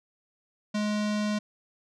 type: tone with low-pass filter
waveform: square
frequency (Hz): 210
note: G#3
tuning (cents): +19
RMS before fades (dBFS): -28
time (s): 0.74-1.39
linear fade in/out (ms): 10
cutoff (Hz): 5700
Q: 1.3
effects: none